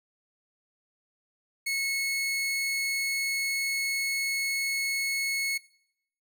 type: tone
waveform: sawtooth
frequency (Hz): 2191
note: C#7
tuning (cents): -21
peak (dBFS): -24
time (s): 1.66-5.58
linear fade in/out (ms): 10
effects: noise-tail reverb RT60 0.7 s tail -20 dB re dry